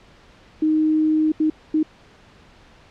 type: tone bursts at uneven times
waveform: sine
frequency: 311.1 Hz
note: D#4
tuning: in tune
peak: -15 dBFS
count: 3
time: 0.62-1.32 / 1.4-1.5 / 1.74-1.83 s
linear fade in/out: 5 ms
effects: pink hiss -50 dBFS RMS until 2.9 s + low-pass 4000 Hz 12 dB/octave